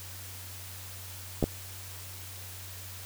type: clicks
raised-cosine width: 2 ms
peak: -12 dBFS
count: 2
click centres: 1.427 / 1.44 s
effects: added 93 Hz sine -45 dBFS peak until 3.05 s + white hiss -45 dBFS RMS until 3.05 s